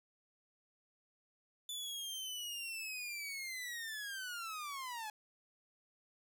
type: linear sweep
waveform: sawtooth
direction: down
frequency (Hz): 3498 to 836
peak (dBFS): -38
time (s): 1.69-5.1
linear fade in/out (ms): 2
effects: none